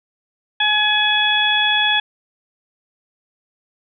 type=harmonic tone; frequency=845 Hz; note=G#5; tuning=30 cents sharp; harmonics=1 / 2 / 3 / 4; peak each=-22 / -19 / -22 / -17 dBFS; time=0.6-2 s; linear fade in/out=5 ms; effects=none